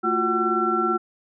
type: tone cluster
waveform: sine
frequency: 221.7 / 346.5 / 364.8 / 753 / 1350 Hz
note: A3 / F4 / F#4 / F#5 / E6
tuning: +13 / -14 / -24 / +30 / +41 cents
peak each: -29 / -25 / -28 / -29 / -22 dBFS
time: 0.03-0.98 s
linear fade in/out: 20 ms
effects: none